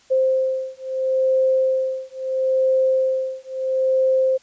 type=beating tone pair; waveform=sine; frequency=523.3 / 524.05 Hz; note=C5 / C5; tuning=0 / +3 cents; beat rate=0.75 Hz; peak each=-20 dBFS; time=0.1-4.38 s; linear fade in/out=20 ms; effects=white hiss -54 dBFS RMS until 4.42 s + resampled to 16000 Hz